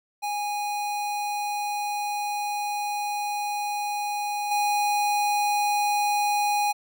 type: tone with level steps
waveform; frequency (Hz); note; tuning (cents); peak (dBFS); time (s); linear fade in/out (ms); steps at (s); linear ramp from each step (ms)
square; 825; G#5; -12; -27 / -22; 0.22-6.73; 20; 4.51; 5
effects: none